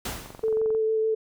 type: noise with exponential decay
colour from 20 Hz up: pink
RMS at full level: -29 dBFS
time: 0.05-0.61 s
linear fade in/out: 5 ms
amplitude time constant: 120 ms
type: click train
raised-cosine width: 1 ms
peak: -27 dBFS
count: 12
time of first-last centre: 0.26-0.749 s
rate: 22.5 Hz
type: tone with vibrato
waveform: sine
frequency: 440 Hz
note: A4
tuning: in tune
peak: -21 dBFS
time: 0.43-1.15 s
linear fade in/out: 10 ms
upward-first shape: square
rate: 6.6 Hz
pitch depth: 9 cents each way
effects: none